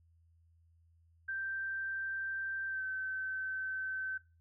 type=tone with pitch glide; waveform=sine; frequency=1568 to 1536.6 Hz; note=G6 to G6; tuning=0 to -35 cents; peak=-35 dBFS; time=1.28-4.18 s; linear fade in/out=10 ms; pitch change=-35 cents; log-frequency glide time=2.68-2.83 s; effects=noise-tail reverb RT60 0.3 s tail -18 dB re dry + added 83 Hz sine -64 dBFS peak until 4.4 s